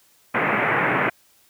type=band-pass noise; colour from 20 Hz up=white; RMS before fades=-21 dBFS; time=0.34-1.1 s; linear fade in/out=10 ms; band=110 to 2300 Hz; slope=48 dB/octave; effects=white hiss -58 dBFS RMS until 1.49 s